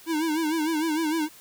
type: tone with vibrato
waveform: square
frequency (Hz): 316.1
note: D#4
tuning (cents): +27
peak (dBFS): -24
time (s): 0.06-1.29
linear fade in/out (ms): 50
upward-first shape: sine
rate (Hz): 6.6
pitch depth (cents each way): 89
effects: white hiss -50 dBFS RMS until 1.4 s